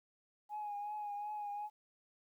sine tone with vibrato, 830.6 Hz, G#5, in tune, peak -38 dBFS, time 0.49-1.7 s, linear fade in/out 50 ms, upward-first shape triangle, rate 2.7 Hz, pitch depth 39 cents each way, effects tanh soft clip ceiling -35 dBFS + 12-bit

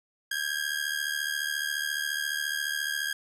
sawtooth ring-modulated tone, 1626 Hz, G#6, 37 cents flat, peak -22 dBFS, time 0.31-3.13 s, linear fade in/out 5 ms, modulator 37.2 Hz, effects resampled to 32000 Hz

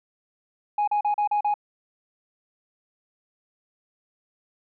sine tone bursts, 830.6 Hz, G#5, in tune, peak -18 dBFS, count 6, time 0.78-1.541 s, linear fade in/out 5 ms, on 96 ms, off 37 ms, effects tanh soft clip ceiling -18 dBFS

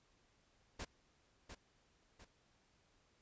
pink noise with echo, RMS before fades -45 dBFS, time 0.79-0.85 s, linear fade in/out 10 ms, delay 700 ms, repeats 2, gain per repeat -7 dB, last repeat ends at 2.25 s, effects pink hiss -74 dBFS RMS until 3.21 s + resampled to 16000 Hz

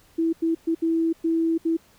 sine tone bursts at uneven times, 328.2 Hz, E4, 8 cents flat, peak -19 dBFS, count 6, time 0.18-0.33 / 0.42-0.55 / 0.67-0.75 / 0.82-1.13 / 1.24-1.58 / 1.65-1.77 s, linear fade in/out 10 ms, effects pink hiss -57 dBFS RMS until 1.98 s

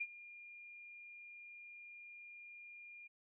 sine tone with ADSR envelope, 2411 Hz, D7, 45 cents sharp, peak -35 dBFS, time 0-3.08 s, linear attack 12 ms, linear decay 50 ms, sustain -17 dB, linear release 16 ms, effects none

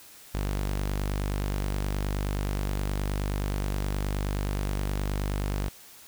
sawtooth tone, 49.51 Hz, G1, 18 cents sharp, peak -23 dBFS, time 0.34-5.69 s, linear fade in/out 10 ms, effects white hiss -50 dBFS RMS until 6.07 s

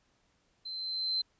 sine tone with level ramp, 4093 Hz, C8, 39 cents flat, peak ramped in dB -38 to -27 dBFS, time 0.65-1.22 s, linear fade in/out 10 ms, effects pink hiss -72 dBFS RMS until 1.39 s + resampled to 16000 Hz

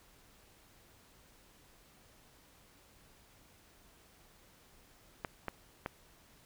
clicks, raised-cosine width 0.5 ms, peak -21 dBFS, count 3, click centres 5.248 / 5.483 / 5.861 s, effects pink hiss -63 dBFS RMS until 6.45 s

